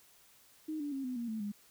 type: tone with pitch steps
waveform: sine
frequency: 311.1 / 290.3 / 270.8 / 252.7 / 235.8 / 220 / 205.2 Hz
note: D#4 / D4 / C#4 / B3 / A#3 / A3 / G#3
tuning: 0 / -20 / -40 / +40 / +20 / 0 / -21 cents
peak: -35 dBFS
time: 0.68-1.52 s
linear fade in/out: 10 ms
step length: 120 ms
effects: white hiss -63 dBFS RMS until 1.7 s